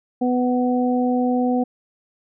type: harmonic tone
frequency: 248.8 Hz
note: B3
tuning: 13 cents sharp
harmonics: 1 / 2 / 3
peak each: -18 / -24 / -25 dBFS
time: 0.21-1.64 s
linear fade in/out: 10 ms
effects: none